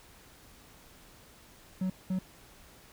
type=tone bursts at uneven times; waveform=triangle; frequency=186.3 Hz; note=F#3; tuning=12 cents sharp; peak=-26 dBFS; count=2; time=1.81-1.9 / 2.1-2.19 s; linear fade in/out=5 ms; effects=pink hiss -56 dBFS RMS until 2.92 s